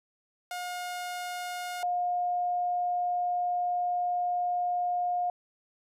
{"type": "tone pair in turn", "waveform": ["sawtooth", "sine"], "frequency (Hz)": [716, 712.3], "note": ["F5", "F5"], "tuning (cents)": [43, 34], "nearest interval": "unison", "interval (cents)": 9, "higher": "first", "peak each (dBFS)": [-30, -26], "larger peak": "second", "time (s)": [[0.51, 1.83], [1.83, 5.3]], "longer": "second", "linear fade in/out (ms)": 2, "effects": ["resampled to 32000 Hz"]}